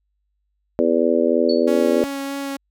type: harmonic tone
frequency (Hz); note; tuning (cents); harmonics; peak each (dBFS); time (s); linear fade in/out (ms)
83.1; E2; +15; 3 / 4 / 5 / 6 / 7; -21 / -21 / -21 / -21 / -21; 0.79-2.04; 0
type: tone with exponential decay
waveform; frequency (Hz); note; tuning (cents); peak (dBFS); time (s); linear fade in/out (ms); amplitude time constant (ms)
sine; 4435; C#8; 0; -23; 1.49-1.72; 5; 50
type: tone with vibrato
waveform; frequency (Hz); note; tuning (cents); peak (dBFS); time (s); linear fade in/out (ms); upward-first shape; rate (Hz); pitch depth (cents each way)
sawtooth; 277.2; C#4; 0; -21; 1.67-2.57; 10; sine; 3.2; 10
effects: added 50 Hz sine -68 dBFS peak until 2.7 s